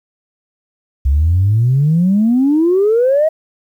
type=exponential sweep; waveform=sine; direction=up; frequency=65.41 to 647 Hz; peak=-8 dBFS; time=1.05-3.29 s; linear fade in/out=10 ms; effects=tanh soft clip ceiling -5 dBFS + 8-bit